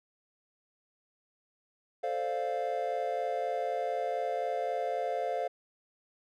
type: chord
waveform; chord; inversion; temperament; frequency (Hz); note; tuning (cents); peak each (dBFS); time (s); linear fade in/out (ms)
triangle; D minor seventh; second; equal; 440 / 523.3 / 587.3 / 698.5; A4 / C5 / D5 / F5; 0 / 0 / 0 / 0; -36 / -33 / -37 / -31; 2.03-5.48; 10
effects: none